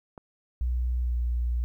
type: click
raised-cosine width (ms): 1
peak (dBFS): -28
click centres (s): 0.178
type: tone with pitch glide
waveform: sine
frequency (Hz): 61.3 to 59.93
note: B1 to A#1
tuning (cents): -12 to +49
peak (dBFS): -24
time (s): 0.61-1.64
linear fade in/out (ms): 0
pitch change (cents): -39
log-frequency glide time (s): 1-1.15
effects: 11-bit